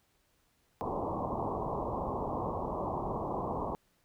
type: low-pass noise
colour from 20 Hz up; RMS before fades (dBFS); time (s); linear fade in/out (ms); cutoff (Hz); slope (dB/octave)
white; -35; 0.81-3.75; 0; 1100; 96
effects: pink hiss -72 dBFS RMS until 4.04 s